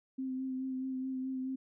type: tone with vibrato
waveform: sine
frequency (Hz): 261.1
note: C4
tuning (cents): -3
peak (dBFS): -34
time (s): 0.18-1.56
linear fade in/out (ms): 10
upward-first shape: sine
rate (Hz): 4.7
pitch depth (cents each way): 20
effects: none